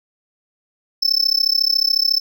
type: tone with amplitude modulation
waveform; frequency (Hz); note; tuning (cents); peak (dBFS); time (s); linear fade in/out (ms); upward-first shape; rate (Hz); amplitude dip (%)
triangle; 5274; E8; 0; -9; 1.02-2.2; 10; sine; 34; 100
effects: none